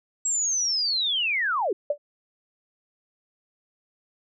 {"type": "linear sweep", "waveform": "sine", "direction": "down", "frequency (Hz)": [7680, 329.4], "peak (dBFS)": -22, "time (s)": [0.25, 1.73], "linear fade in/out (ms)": 5}
{"type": "tone with exponential decay", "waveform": "sine", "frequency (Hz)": 584, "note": "D5", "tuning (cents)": -10, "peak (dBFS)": -17, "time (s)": [1.9, 1.98], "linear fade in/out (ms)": 5, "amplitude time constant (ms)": 17}
{"effects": []}